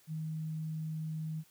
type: tone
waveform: sine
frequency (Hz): 157.5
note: D#3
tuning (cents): +21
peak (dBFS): -35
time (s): 0.07-1.44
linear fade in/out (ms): 50
effects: white hiss -65 dBFS RMS until 1.5 s